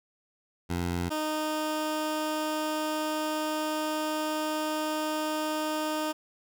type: tone pair in turn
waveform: 15% pulse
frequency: 87.31 / 308.4 Hz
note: F2 / D#4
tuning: 0 / -15 cents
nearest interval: octave + minor seventh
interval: 2185 cents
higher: second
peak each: -22 dBFS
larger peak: neither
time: 0.69-1.1 / 1.1-6.13 s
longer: second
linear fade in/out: 20 ms
effects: none